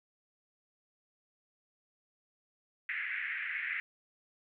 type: band-pass noise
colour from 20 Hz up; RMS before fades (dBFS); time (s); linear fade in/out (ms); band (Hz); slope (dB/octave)
pink; -37; 2.89-3.8; 0; 1700 to 2300; 48
effects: none